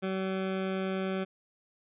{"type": "tone", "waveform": "20% pulse", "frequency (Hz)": 190, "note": "F#3", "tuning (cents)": 46, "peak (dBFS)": -25, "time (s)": [0.02, 1.25], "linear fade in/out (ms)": 20, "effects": ["resampled to 8000 Hz"]}